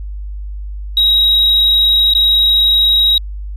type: tone with dropouts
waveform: sine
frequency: 3818 Hz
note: A#7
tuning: 41 cents sharp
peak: -6 dBFS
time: 0.97-3.18 s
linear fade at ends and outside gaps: 2 ms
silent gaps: 2.137-2.15 s
effects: tanh soft clip ceiling -6 dBFS + added 50 Hz sine -22 dBFS peak until 3.56 s